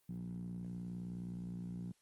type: tone with band-pass filter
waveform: 10% pulse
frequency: 59.4 Hz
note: A#1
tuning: 33 cents sharp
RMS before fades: -44 dBFS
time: 0.09-1.92 s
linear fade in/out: 5 ms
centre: 160 Hz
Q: 6
effects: white hiss -75 dBFS RMS until 2.01 s + Opus 24 kbps